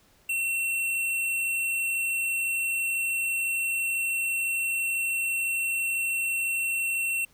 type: tone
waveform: square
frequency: 2713 Hz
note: E7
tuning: 49 cents sharp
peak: -26 dBFS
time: 0.29-7.25 s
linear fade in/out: 5 ms
effects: pink hiss -61 dBFS RMS until 7.33 s